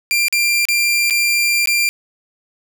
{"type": "tone with dropouts", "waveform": "sawtooth", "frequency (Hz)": 2378, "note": "D7", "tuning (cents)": 21, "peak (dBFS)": -10, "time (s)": [0.11, 1.89], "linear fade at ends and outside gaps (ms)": 0, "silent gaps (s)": [[0.283, 0.326], [0.653, 0.686], [1.099, 1.107], [1.658, 1.673]], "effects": []}